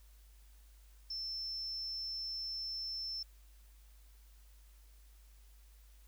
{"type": "tone", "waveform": "sine", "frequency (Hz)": 5330, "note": "E8", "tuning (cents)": 18, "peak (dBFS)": -38, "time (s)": [1.1, 3.23], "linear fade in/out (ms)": 5, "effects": ["added 51 Hz sine -57 dBFS peak until 6.07 s", "white hiss -69 dBFS RMS until 6.07 s"]}